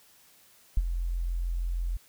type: tone with ADSR envelope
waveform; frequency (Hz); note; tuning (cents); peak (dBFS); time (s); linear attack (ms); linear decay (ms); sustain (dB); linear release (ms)
sine; 43.2; F1; -18; -17; 0.77-1.97; 4; 38; -10; 6
effects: white hiss -59 dBFS RMS until 2.08 s